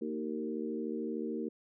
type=harmonic tone with a mistuned harmonic; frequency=76.8 Hz; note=D#2; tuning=22 cents flat; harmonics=3 / 4 / 5 / 6; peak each=-38 / -39 / -40 / -41 dBFS; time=0.01-1.49 s; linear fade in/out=10 ms; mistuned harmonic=4; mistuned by=+19 cents; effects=none